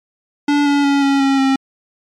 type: tone with pitch steps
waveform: square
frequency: 289.5 / 285.2 / 280.9 / 276.7 / 272.6 / 268.6 Hz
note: D4 / C#4 / C#4 / C#4 / C#4 / C4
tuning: -25 / +49 / +23 / -3 / -29 / +46 cents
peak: -12 dBFS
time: 0.48-1.56 s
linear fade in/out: 5 ms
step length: 180 ms
effects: low-pass 5000 Hz 12 dB/octave + MP3 96 kbps